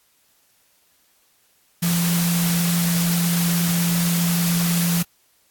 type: tone in noise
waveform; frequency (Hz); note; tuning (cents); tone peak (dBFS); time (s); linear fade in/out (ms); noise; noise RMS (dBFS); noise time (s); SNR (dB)
sine; 171.3; F3; -33; -18; 1.82-5.03; 10; white; -25; 1.82-5.03; +4
effects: white hiss -61 dBFS RMS until 5.5 s + AAC 64 kbps